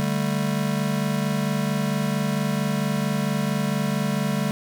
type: chord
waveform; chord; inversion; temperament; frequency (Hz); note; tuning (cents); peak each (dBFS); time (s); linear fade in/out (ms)
square; D suspended fourth; none; just; 146.83 / 195.78 / 220.2; D3 / G3 / A3; 0 / -2 / +2; -27 / -26 / -28; 0-4.51; 0
effects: none